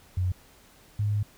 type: tone pair in turn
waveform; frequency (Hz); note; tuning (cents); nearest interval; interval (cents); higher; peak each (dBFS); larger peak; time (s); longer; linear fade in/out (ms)
sine; 91.4 / 104; F#2 / G#2; -21 / +3; major second; 224; second; -23; neither; 0.17-0.32 / 0.99-1.23; second; 5
effects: pink hiss -56 dBFS RMS until 1.37 s